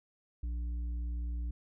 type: harmonic tone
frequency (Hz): 59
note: A#1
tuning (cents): +22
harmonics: 1 / 3 / 5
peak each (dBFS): -33 / -54 / -54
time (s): 0.43-1.51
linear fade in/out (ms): 5
effects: none